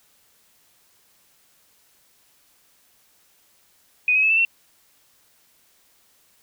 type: tone with pitch steps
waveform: sine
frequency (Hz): 2489 / 2543 / 2598 / 2654 / 2711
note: D#7 / D#7 / E7 / E7 / E7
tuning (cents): 0 / +37 / -26 / +11 / +48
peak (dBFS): -15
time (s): 4.08-4.45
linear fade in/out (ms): 2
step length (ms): 74
effects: white hiss -60 dBFS RMS until 6.42 s